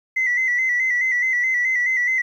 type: tone with vibrato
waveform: sine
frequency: 2004 Hz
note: B6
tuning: 25 cents sharp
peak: -16 dBFS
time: 0.16-2.22 s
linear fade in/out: 10 ms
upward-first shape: square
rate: 4.7 Hz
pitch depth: 45 cents each way
effects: tanh soft clip ceiling -13 dBFS + 9-bit